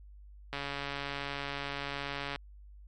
click train, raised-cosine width 0.3 ms, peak -20 dBFS, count 259, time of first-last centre 0.53-2.36 s, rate 141 Hz, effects added 50 Hz sine -49 dBFS peak until 2.87 s + MP3 64 kbps

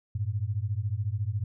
sine beating tone pair, 96.9 / 110.9 Hz, G2 / A2, -20 / +14 cents, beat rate 14 Hz, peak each -30 dBFS, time 0.15-1.44 s, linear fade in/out 5 ms, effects none

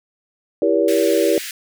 sine chord, E diminished seventh, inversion none, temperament just, 329.6 / 395.6 / 474.7 / 569.6 Hz, E4 / G4 / Bb4 / Db5, 0 / +16 / +31 / +47 cents, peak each -19 dBFS, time 0.62-1.38 s, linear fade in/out 2 ms
pink high-pass noise, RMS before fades -30 dBFS, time 0.88-1.51 s, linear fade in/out 2 ms, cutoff 1600 Hz, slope 48 dB/octave
effects none

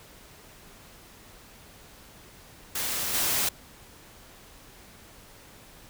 white noise with level steps, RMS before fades -30 / -26 dBFS, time 2.75-3.49 s, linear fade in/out 5 ms, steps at 3.13 s, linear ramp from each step 20 ms, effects pink hiss -51 dBFS RMS until 5.89 s

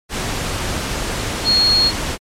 sine tone in noise, 4300 Hz, C8, 47 cents sharp, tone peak -11 dBFS, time 1.44-1.92 s, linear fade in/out 50 ms, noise pink, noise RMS -22 dBFS, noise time 0.09-2.18 s, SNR +8 dB, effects low-pass 9000 Hz 12 dB/octave + MP3 96 kbps

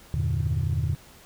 sine chord, E half-diminished seventh, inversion none, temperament equal, 82.41 / 98 / 116.54 / 146.83 Hz, E2 / G2 / Bb2 / D3, 0 / 0 / 0 / 0 cents, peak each -26 / -29 / -27 / -27 dBFS, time 0.14-0.95 s, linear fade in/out 0 ms, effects tanh soft clip ceiling -17 dBFS + pink hiss -51 dBFS RMS until 1.25 s

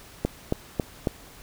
click train, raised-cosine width 2 ms, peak -9 dBFS, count 4, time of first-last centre 0.25-1.072 s, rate 3.65 Hz, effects pink hiss -48 dBFS RMS until 1.42 s

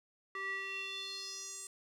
square tone with band-pass filter sweep, 388.6 Hz, G4, 15 cents flat, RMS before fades -42 dBFS, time 0.35-1.67 s, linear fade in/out 2 ms, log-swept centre 1600 to 8200 Hz, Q 4.8, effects none

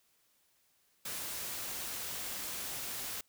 white noise, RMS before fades -40 dBFS, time 1.05-3.21 s, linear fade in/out 5 ms, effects white hiss -72 dBFS RMS until 3.28 s

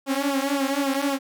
sawtooth tone with flanger, 276.3 Hz, C#4, 6 cents flat, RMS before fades -24 dBFS, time 0.06-1.19 s, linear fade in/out 50 ms, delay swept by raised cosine 0.46 to 4.46 ms, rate 3.8 Hz, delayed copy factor -0.95, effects none

